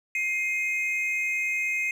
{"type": "tone pair together", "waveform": "triangle", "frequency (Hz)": [2115, 2517], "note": ["C7", "D#7"], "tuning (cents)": [18, 19], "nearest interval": "minor third", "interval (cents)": 301, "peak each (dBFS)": -26, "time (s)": [0.15, 1.91], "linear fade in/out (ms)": 2, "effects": []}